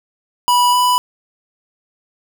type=tone pair in turn; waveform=square; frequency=980 / 990.2 Hz; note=B5 / B5; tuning=-14 / +4 cents; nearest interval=unison; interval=18 cents; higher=second; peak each=-11 / -12 dBFS; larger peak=first; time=0.48-0.73 / 0.73-0.98 s; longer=neither; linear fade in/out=0 ms; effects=none